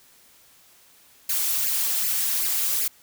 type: noise with flanger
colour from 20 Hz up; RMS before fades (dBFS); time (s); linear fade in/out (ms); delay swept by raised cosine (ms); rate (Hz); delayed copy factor
blue; -24; 1.29-2.88; 5; 0.41 to 4.41; 2.6; +0.75
effects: white hiss -55 dBFS RMS until 3.02 s